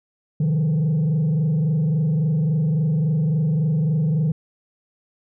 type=tone with frequency modulation; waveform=sine; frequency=155.8 Hz; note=D#3; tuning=3 cents sharp; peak=-14 dBFS; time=0.4-4.32 s; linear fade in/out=5 ms; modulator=23.6 Hz; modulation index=0.61; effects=tanh soft clip ceiling -16 dBFS